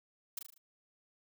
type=noise with echo; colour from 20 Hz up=blue; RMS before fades=-38 dBFS; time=0.37-0.39 s; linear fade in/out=5 ms; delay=38 ms; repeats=5; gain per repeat=-5 dB; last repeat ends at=0.58 s; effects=none